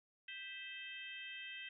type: harmonic tone with a mistuned harmonic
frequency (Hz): 523.3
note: C5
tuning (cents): 0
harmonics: 3 / 4 / 5 / 6 / 7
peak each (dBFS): -55 / -52 / -50 / -51 / -64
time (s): 0.28-1.69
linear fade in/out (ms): 5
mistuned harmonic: 4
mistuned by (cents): -100
effects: none